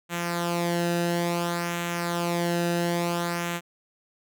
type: tone with flanger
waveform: sawtooth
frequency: 172.2 Hz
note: F3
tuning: 24 cents flat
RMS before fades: -27 dBFS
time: 0.09-3.61 s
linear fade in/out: 50 ms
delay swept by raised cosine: 0.2 to 0.91 ms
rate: 0.58 Hz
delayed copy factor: -0.6
effects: none